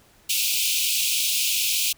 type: high-pass noise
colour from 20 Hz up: pink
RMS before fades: -23 dBFS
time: 0.29-1.93 s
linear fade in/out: 10 ms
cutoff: 2400 Hz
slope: 96 dB/octave
effects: pink hiss -56 dBFS RMS until 1.97 s